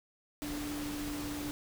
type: tone in noise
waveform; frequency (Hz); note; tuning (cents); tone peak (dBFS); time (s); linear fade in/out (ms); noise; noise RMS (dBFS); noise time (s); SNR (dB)
sine; 293.7; D4; 0; -37; 0.42-1.51; 0; pink; -42; 0.42-1.51; +2
effects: none